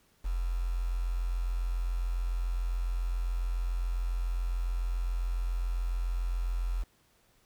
sine tone with quantisation, 43.6 Hz, F1, 2 cents flat, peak -28 dBFS, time 0.24-6.84 s, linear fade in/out 20 ms, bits 8, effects pink hiss -67 dBFS RMS until 7.45 s

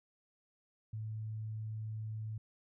sine tone, 109.1 Hz, A2, 14 cents flat, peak -38 dBFS, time 0.93-2.38 s, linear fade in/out 5 ms, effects none

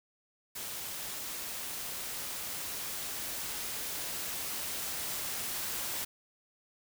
white noise with level ramp, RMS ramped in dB -40 to -36 dBFS, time 0.55-6.05 s, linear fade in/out 10 ms, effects none

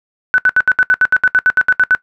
sine tone bursts, 1500 Hz, F#6, 23 cents sharp, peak -6 dBFS, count 15, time 0.34-1.949 s, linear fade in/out 0 ms, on 41 ms, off 71 ms, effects noise-tail reverb RT60 0.1 s tail -19 dB re dry

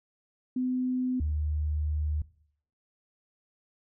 sine tone pair in turn, 253.8 / 75.65 Hz, B3 / D#2, +47 / -48 cents, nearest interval octave + major sixth, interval 2095 cents, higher first, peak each -26 / -26 dBFS, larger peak neither, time 0.56-1.2 / 1.2-2.22 s, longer second, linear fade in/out 5 ms, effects noise-tail reverb RT60 0.6 s tail -19 dB re dry

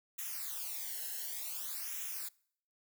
blue noise with flanger, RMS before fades -41 dBFS, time 0.18-2.29 s, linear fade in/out 10 ms, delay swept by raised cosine 0.22 to 0.85 ms, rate 0.55 Hz, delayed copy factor -0.9, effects noise-tail reverb RT60 0.6 s tail -24 dB re dry

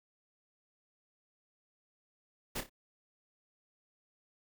pink noise with echo, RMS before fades -37 dBFS, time 2.55-2.61 s, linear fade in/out 10 ms, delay 29 ms, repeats 3, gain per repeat -9 dB, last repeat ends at 2.697 s, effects none

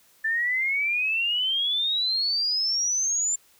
sine exponential sweep, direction up, 1760 to 7260 Hz, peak -22 dBFS, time 0.24-3.36 s, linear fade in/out 10 ms, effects white hiss -59 dBFS RMS until 3.59 s

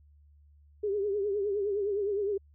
sine tone with vibrato, 405.2 Hz, G#4, 43 cents flat, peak -27 dBFS, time 0.83-2.38 s, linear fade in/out 10 ms, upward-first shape triangle, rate 9.7 Hz, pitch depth 94 cents each way, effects added 73 Hz sine -56 dBFS peak until 2.54 s

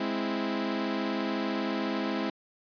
sawtooth chord, Ab augmented, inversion none, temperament equal, 207.7 / 261.6 / 329.6 Hz, Ab3 / C4 / E4, 0 / 0 / 0 cents, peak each -29 / -29 / -29 dBFS, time 0-2.3 s, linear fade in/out 5 ms, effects resampled to 11025 Hz

